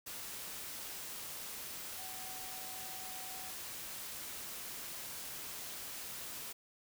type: tone in noise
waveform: sine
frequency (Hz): 750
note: F#5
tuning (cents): +23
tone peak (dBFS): -52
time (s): 1.98-3.51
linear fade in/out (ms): 10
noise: white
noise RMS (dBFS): -45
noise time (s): 0.06-6.53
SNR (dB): -10
effects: none